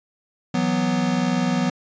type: chord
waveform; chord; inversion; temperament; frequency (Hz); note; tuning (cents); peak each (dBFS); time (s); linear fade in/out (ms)
square; E suspended second; none; equal; 164.81 / 185 / 246.9; E3 / F#3 / B3; 0 / 0 / 0; -27 / -24 / -23; 0.54-1.7; 5
effects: resampled to 16000 Hz